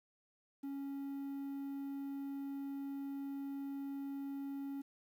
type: tone with quantisation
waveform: triangle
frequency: 277.2 Hz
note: C#4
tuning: in tune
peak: -38 dBFS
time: 0.63-4.82 s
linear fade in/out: 10 ms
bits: 11
effects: none